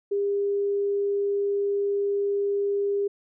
sine tone, 402.5 Hz, G4, 46 cents sharp, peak -22 dBFS, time 0.11-3.08 s, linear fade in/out 10 ms, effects none

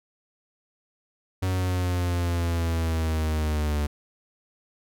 45% pulse linear sweep, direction down, 93.6 to 73.42 Hz, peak -23 dBFS, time 1.42-3.87 s, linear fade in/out 10 ms, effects none

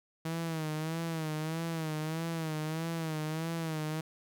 sawtooth tone with vibrato, 160 Hz, D#3, 49 cents sharp, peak -29 dBFS, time 0.25-4.01 s, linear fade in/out 5 ms, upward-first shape sine, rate 1.6 Hz, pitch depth 69 cents each way, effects none

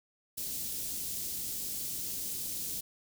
white band-stop noise, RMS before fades -37 dBFS, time 0.37-2.81 s, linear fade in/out 10 ms, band 320 to 4800 Hz, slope 12 dB/octave, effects none

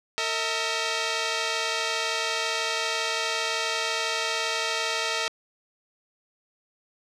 5% pulse tone pair together, 454.3 / 642.5 Hz, A#4 / E5, -45 / -45 cents, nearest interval tritone, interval 600 cents, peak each -16 dBFS, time 0.18-5.28 s, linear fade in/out 0 ms, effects low-pass 6000 Hz 12 dB/octave

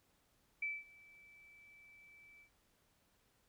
sine tone with ADSR envelope, 2316 Hz, D7, 25 cents flat, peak -35 dBFS, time 0.62-2.5 s, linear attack 6 ms, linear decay 210 ms, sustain -24 dB, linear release 92 ms, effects pink hiss -75 dBFS RMS until 3.48 s

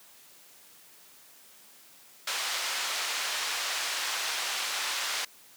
white band-pass noise, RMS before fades -32 dBFS, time 2.27-5.25 s, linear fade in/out 5 ms, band 790 to 5100 Hz, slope 12 dB/octave, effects white hiss -55 dBFS RMS until 5.56 s + high-pass 150 Hz 12 dB/octave

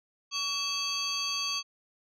sine tone cluster, 1132 / 2622 / 3300 / 4583 / 6290 Hz, C#6 / E7 / G#7 / D8 / G8, +36 / -10 / -12 / -43 / +5 cents, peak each -37 / -36 / -36 / -31 / -37 dBFS, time 0.31-1.63 s, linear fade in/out 50 ms, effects tanh soft clip ceiling -23 dBFS

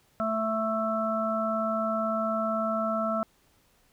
harmonic tone, 220.5 Hz, A3, 4 cents sharp, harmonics 1 / 3 / 5 / 6, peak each -31 / -29 / -39 / -30 dBFS, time 0.2-3.23 s, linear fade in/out 0 ms, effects pink hiss -65 dBFS RMS until 3.92 s

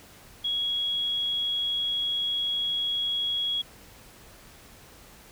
sine tone, 3324 Hz, G#7, 1 cent sharp, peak -25 dBFS, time 0.44-3.62 s, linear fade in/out 10 ms, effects pink hiss -51 dBFS RMS until 5.31 s

